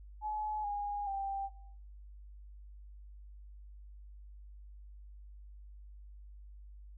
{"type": "tone with pitch steps", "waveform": "sine", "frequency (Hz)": [852, 819.2, 787.6], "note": ["G#5", "G#5", "G5"], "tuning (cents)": [44, -24, 8], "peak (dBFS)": -34, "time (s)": [0.21, 1.5], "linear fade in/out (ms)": 50, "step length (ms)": 430, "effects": ["noise-tail reverb RT60 0.7 s tail -18 dB re dry", "added 50 Hz sine -49 dBFS peak until 6.97 s"]}